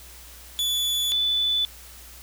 40% pulse / sine tone pair in turn, 3452 / 3486 Hz, A7 / A7, -34 / -17 cents, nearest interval unison, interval 17 cents, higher second, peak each -21 / -20 dBFS, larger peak second, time 0.59-1.12 / 1.12-1.65 s, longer neither, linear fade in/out 0 ms, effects added 60 Hz sine -47 dBFS peak until 2.22 s + white hiss -46 dBFS RMS until 2.22 s

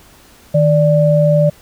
sine tone pair together, 155.56 / 587.3 Hz, D#3 / D5, 0 / 0 cents, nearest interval octave + major seventh, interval 2300 cents, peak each -11 dBFS, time 0.54-1.5 s, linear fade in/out 10 ms, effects pink hiss -45 dBFS RMS until 1.61 s

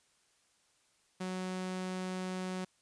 sawtooth tone, 185 Hz, F#3, in tune, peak -32 dBFS, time 1.2-2.65 s, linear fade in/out 10 ms, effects white hiss -71 dBFS RMS until 2.81 s + resampled to 22050 Hz

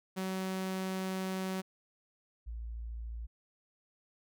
sawtooth / sine tone pair in turn, 188.5 / 56.96 Hz, F#3 / A#1, +32 / -39 cents, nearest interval octave + major sixth, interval 2071 cents, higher first, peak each -30 / -38 dBFS, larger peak first, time 0.16-1.62 / 2.46-3.27 s, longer first, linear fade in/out 20 ms, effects none

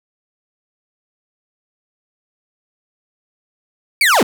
35% pulse linear sweep, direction down, 2379 to 156.4 Hz, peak -8 dBFS, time 4.01-4.23 s, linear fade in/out 2 ms, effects none

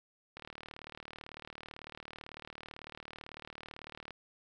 click train, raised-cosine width 0.3 ms, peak -29 dBFS, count 143, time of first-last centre 0.37-4.107 s, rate 38 Hz, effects none

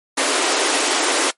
pink high-pass noise, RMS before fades -18 dBFS, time 0.17-1.31 s, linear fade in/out 10 ms, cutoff 270 Hz, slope 96 dB/octave, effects noise-tail reverb RT60 0.1 s tail -19 dB re dry + MP3 48 kbps

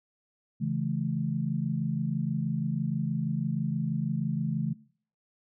sine chord, A major, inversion first, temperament equal with one note detuned, 138.59 / 164.81 / 215.7 Hz, C#3 / E3 / A3, 0 / 0 / -34 cents, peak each -31 dBFS, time 0.6-4.74 s, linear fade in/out 20 ms, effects noise-tail reverb RT60 0.5 s tail -20 dB re dry

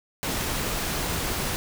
pink noise, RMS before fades -28 dBFS, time 0.23-1.56 s, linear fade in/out 0 ms, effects none

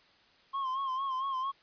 triangle tone with vibrato, 1065 Hz, C6, 30 cents sharp, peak -29 dBFS, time 0.53-1.52 s, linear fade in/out 20 ms, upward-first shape sine, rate 4.4 Hz, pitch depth 64 cents each way, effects white hiss -63 dBFS RMS until 1.62 s + resampled to 11025 Hz

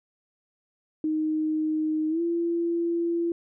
sine tone with pitch glide, 311.1 to 339.3 Hz, D#4 to F4, 0 to -50 cents, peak -23 dBFS, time 1.04-3.32 s, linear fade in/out 2 ms, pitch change +150 cents, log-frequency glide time 2.09-2.21 s, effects none

